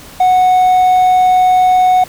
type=tone with hard clipping; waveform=triangle; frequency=737 Hz; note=F#5; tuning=7 cents flat; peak=-7 dBFS; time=0.2-2.04 s; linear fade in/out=5 ms; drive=5 dB; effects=pink hiss -35 dBFS RMS until 2.08 s